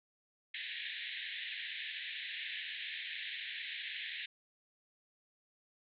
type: band-pass noise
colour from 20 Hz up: pink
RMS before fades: -43 dBFS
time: 0.54-4.26 s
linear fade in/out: 5 ms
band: 1700 to 3900 Hz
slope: 96 dB/octave
effects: none